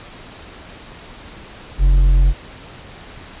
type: tone with hard clipping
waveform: triangle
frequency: 45.28 Hz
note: F#1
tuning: 37 cents flat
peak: -10 dBFS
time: 1.78-2.34 s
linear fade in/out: 50 ms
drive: 8 dB
effects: pink hiss -38 dBFS RMS until 3.4 s + resampled to 8000 Hz